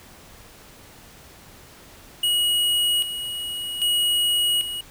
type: tone with tremolo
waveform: square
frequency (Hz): 2902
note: F#7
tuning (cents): -34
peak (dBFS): -19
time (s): 2.23-4.81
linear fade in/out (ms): 5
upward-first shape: square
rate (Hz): 0.63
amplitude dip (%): 65
effects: pink hiss -47 dBFS RMS until 4.9 s